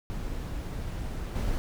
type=noise with level steps; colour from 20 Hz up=brown; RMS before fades=-34 / -29 dBFS; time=0.1-1.58 s; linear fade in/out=0 ms; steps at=1.35 s; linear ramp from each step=10 ms; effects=none